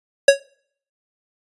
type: tone with exponential decay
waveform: square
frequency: 554.4 Hz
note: C#5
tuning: in tune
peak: -4 dBFS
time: 0.28-0.4 s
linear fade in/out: 5 ms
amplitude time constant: 25 ms
effects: noise-tail reverb RT60 0.6 s tail -26 dB re dry + resampled to 24000 Hz